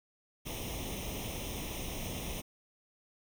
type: noise with comb filter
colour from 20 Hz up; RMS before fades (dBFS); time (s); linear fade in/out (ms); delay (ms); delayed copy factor
pink; -39; 0.45-2.42; 20; 0.33; +0.8
effects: none